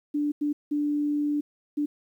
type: tone bursts at uneven times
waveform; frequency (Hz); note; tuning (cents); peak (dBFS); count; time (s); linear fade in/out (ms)
sine; 293.7; D4; 0; -23; 4; 0.14-0.32 / 0.41-0.53 / 0.71-1.41 / 1.77-1.86; 10
effects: 10-bit